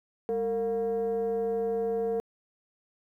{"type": "tone with frequency modulation", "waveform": "sine", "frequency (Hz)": 456.5, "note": "A#4", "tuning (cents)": -36, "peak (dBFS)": -25, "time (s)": [0.29, 2.2], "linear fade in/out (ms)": 0, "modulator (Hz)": 255, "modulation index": 0.52, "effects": ["tanh soft clip ceiling -22 dBFS", "11-bit"]}